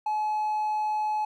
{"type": "tone", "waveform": "triangle", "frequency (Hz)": 853, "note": "G#5", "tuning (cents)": 46, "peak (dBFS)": -22, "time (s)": [0.06, 1.25], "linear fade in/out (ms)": 5, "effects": ["tanh soft clip ceiling -19 dBFS"]}